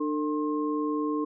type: tone cluster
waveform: sine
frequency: 299.8 / 449.9 / 1065 Hz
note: D4 / A4 / C6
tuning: +36 / +39 / +30 cents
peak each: -27 / -32 / -34 dBFS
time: 0-1.25 s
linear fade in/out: 10 ms
effects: none